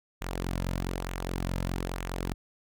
sawtooth tone with flanger, 44.83 Hz, F1, 46 cents sharp, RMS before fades -33 dBFS, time 0.21-2.34 s, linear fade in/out 10 ms, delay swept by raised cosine 0.2 to 2.7 ms, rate 1.1 Hz, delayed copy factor -0.5, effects none

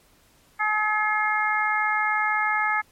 harmonic tone, 426.1 Hz, G#4, 44 cents sharp, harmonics 2 / 3 / 4 / 5, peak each -26 / -26 / -26 / -26 dBFS, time 0.59-2.82 s, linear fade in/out 20 ms, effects pink hiss -59 dBFS RMS until 2.91 s + MP3 64 kbps

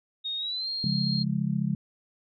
sine tone with pitch glide, 3720 to 4224 Hz, A#7 to C8, -4 to +16 cents, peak -29 dBFS, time 0.24-1.24 s, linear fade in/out 20 ms, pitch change +220 cents, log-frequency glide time 0.37-0.69 s
sine chord, Db major, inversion none, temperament just, 138.59 / 173.24 / 207.9 Hz, Db3 / F3 / Ab3, 0 / -14 / +2 cents, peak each -29 dBFS, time 0.84-1.75 s, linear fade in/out 2 ms
effects none

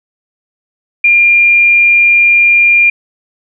sine tone, 2400 Hz, D7, 37 cents sharp, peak -4 dBFS, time 1.04-2.9 s, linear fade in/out 5 ms, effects none

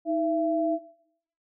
sine tone pair together, 316.8 / 671.3 Hz, D#4 / E5, +31 / +31 cents, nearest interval octave + minor second, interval 1300 cents, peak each -26 dBFS, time 0.05-0.79 s, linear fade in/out 50 ms, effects noise-tail reverb RT60 0.7 s tail -17 dB re dry

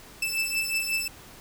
sawtooth beating tone pair, 2637 / 2642.5 Hz, E7 / E7, 0 / +4 cents, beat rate 5.5 Hz, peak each -25 / -26 dBFS, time 0.22-1.08 s, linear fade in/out 5 ms, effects pink hiss -48 dBFS RMS until 1.4 s

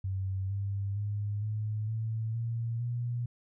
sine tone with pitch steps, 95.6 / 99.31 / 103.17 / 107.18 / 111.35 / 115.68 / 120.17 Hz, G2 / G2 / G#2 / A2 / A2 / A#2 / B2, -43 / +23 / -11 / -45 / +21 / -13 / -47 cents, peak -30 dBFS, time 0.04-3.26 s, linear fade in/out 5 ms, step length 460 ms, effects none

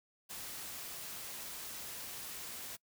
white noise, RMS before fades -45 dBFS, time 0.29-2.77 s, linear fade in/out 20 ms, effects noise-tail reverb RT60 0.1 s tail -24 dB re dry

